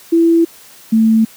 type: tone pair in turn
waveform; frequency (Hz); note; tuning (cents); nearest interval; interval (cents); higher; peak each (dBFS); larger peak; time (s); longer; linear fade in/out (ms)
sine; 333.2 / 222.4; E4 / A3; +19 / +19; perfect fifth; 700; first; -7; neither; 0.12-0.45 / 0.92-1.25; neither; 10
effects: white hiss -41 dBFS RMS until 1.36 s + high-pass 100 Hz 12 dB/octave